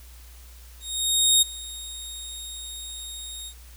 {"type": "tone with ADSR envelope", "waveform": "20% pulse", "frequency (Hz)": 3729, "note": "A#7", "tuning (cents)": 0, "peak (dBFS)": -9, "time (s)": [0.8, 3.54], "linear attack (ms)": 620, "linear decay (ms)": 13, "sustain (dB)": -20, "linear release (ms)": 69, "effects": ["added 60 Hz sine -44 dBFS peak until 3.76 s", "white hiss -52 dBFS RMS until 3.76 s"]}